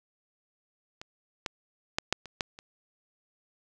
clicks, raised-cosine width 0.2 ms, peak -24 / -14 / -9 / -7 / -26 / -11 / -28 dBFS, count 7, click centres 1.015 / 1.462 / 1.985 / 2.126 / 2.257 / 2.408 / 2.589 s, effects none

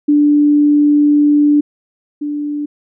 sine tone pair in turn, 293.7 / 293.7 Hz, D4 / D4, 0 / 0 cents, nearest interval unison, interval 0 cents, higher neither, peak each -7 / -17 dBFS, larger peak first, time 0.08-1.61 / 2.21-2.66 s, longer first, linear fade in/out 10 ms, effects none

